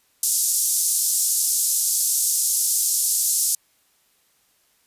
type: band-pass noise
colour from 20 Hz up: white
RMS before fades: -21 dBFS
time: 0.23-3.55 s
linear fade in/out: 2 ms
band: 5800 to 12000 Hz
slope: 24 dB/octave
effects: white hiss -63 dBFS RMS until 4.86 s + resampled to 32000 Hz